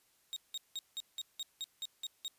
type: tone bursts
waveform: 35% pulse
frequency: 3747 Hz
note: A#7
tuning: 8 cents sharp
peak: -35 dBFS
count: 10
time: 0.33-2.28 s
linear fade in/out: 0 ms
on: 33 ms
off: 180 ms
effects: white hiss -71 dBFS RMS until 2.38 s + resampled to 32000 Hz